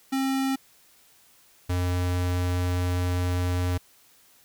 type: tone pair in turn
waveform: square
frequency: 267.7 / 89.51 Hz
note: C4 / F2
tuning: +40 / +43 cents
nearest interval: octave + perfect fifth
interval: 1897 cents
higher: first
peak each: -24 dBFS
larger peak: neither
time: 0.12-0.56 / 1.69-3.78 s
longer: second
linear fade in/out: 10 ms
effects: white hiss -58 dBFS RMS until 4.44 s